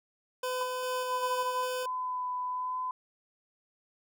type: tone with tremolo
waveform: 25% pulse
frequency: 506 Hz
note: B4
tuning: 42 cents sharp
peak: -27 dBFS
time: 0.43-1.86 s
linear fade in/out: 5 ms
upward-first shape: square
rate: 2.5 Hz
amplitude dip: 25%
type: tone with vibrato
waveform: sine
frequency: 1006 Hz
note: B5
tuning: 32 cents sharp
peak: -31 dBFS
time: 0.61-2.91 s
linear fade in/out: 2 ms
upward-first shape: sine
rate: 1 Hz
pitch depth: 13 cents each way
effects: none